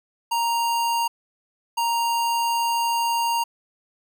square tone pair in turn, 933 / 933 Hz, A#5 / A#5, +1 / +1 cents, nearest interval unison, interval 0 cents, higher neither, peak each -21 dBFS, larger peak neither, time 0.31-1.08 / 1.77-3.44 s, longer second, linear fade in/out 10 ms, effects none

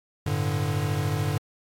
square chord, G suspended second, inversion none, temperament equal with one note detuned, 98 / 111.66 / 146.83 Hz, G2 / A2 / D3, 0 / +26 / 0 cents, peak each -29 / -31 / -28 dBFS, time 0.26-1.38 s, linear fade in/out 5 ms, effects AAC 64 kbps

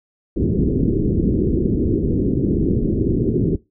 white low-pass noise, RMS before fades -18 dBFS, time 0.36-3.56 s, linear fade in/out 5 ms, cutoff 400 Hz, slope 48 dB/octave, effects noise-tail reverb RT60 0.2 s tail -18 dB re dry

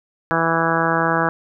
harmonic tone, 164.81 Hz, E3, in tune, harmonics 1 / 2 / 3 / 4 / 5 / 6 / 7 / 8 / 9 / 10, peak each -25 / -25 / -25 / -25 / -25 / -25 / -25 / -25 / -25 / -25 dBFS, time 0.31-1.29 s, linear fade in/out 0 ms, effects none

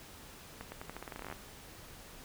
accelerating click train, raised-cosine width 0.5 ms, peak -27 dBFS, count 17, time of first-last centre 0.61-1.325 s, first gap 110 ms, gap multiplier 0.86, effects pink hiss -52 dBFS RMS until 2.24 s

